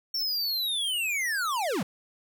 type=linear sweep; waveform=square; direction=down; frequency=5490 to 140.9 Hz; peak=-27 dBFS; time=0.14-1.83 s; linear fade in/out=5 ms; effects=none